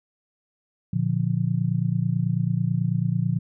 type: chord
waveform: sine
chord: Bb major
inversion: none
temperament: just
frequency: 116.54 / 145.68 / 174.81 Hz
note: Bb2 / D3 / F3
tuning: 0 / -14 / +2 cents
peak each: -25 dBFS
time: 0.93-3.39 s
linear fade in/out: 5 ms
effects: none